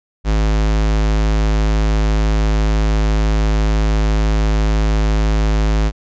square tone, 53 Hz, G#1, 36 cents sharp, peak -13 dBFS, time 0.24-5.92 s, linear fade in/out 50 ms, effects resampled to 16000 Hz

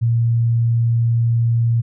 sine tone, 116.54 Hz, A#2, in tune, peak -13 dBFS, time 0.01-1.82 s, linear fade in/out 20 ms, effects none

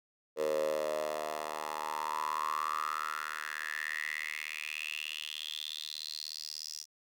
10% pulse tone with high-pass filter sweep, 76.7 Hz, D#2, 24 cents flat, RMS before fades -37 dBFS, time 0.36-6.86 s, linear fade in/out 50 ms, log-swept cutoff 490 to 5500 Hz, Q 7.8, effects none

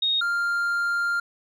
sine / triangle tone pair in turn, 3729 / 1396.8 Hz, A#7 / F6, 0 / 0 cents, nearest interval octave + perfect fourth, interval 1700 cents, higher first, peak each -20 dBFS, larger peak neither, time 0.02-0.21 / 0.21-1.2 s, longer second, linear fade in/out 5 ms, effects none

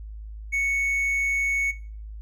triangle tone, 2217 Hz, C#7, in tune, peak -20 dBFS, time 0.52-1.72 s, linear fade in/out 20 ms, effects noise-tail reverb RT60 0.4 s tail -17 dB re dry + added 53 Hz sine -35 dBFS peak until 2.21 s

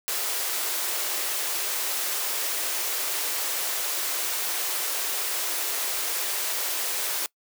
white high-pass noise, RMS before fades -28 dBFS, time 0.08-7.26 s, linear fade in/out 0 ms, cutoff 330 Hz, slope 48 dB/octave, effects noise-tail reverb RT60 0.1 s tail -23 dB re dry

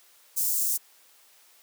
white high-pass noise, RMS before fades -26 dBFS, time 0.36-0.78 s, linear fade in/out 20 ms, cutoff 6500 Hz, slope 24 dB/octave, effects white hiss -58 dBFS RMS until 1.62 s + high-pass 400 Hz 12 dB/octave

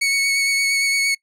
sawtooth tone with vibrato, 2217 Hz, C#7, in tune, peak -13 dBFS, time 0.01-1.15 s, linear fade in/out 10 ms, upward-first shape sine, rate 8.7 Hz, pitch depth 15 cents each way, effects noise-tail reverb RT60 0.1 s tail -23 dB re dry + low-pass 11000 Hz 12 dB/octave

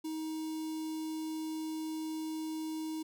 square tone with notch filter, 315.6 Hz, D#4, 25 cents sharp, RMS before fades -38 dBFS, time 0.04-3.03 s, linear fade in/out 10 ms, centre 1700 Hz, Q 0.55, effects none

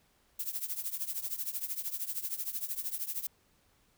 violet noise with tremolo, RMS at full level -33 dBFS, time 0.39-3.27 s, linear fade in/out 5 ms, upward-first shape triangle, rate 13 Hz, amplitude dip 90%, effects pink hiss -69 dBFS RMS until 3.97 s

